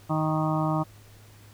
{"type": "harmonic tone with a mistuned harmonic", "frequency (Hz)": 156.3, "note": "D#3", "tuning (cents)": 8, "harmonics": [1, 2, 4, 5, 6, 7, 8], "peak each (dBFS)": [-26, -29, -32, -33, -34, -34, -35], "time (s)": [0.09, 0.84], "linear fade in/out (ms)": 20, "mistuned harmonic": 8, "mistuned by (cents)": -16, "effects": ["added 104 Hz sine -50 dBFS peak until 1.53 s", "pink hiss -55 dBFS RMS until 1.53 s"]}